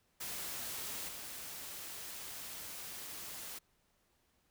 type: noise with level steps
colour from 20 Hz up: white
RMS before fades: -42 / -46 dBFS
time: 0.2-3.59 s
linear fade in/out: 10 ms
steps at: 1.08 s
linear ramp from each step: 10 ms
effects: pink hiss -75 dBFS RMS until 4.5 s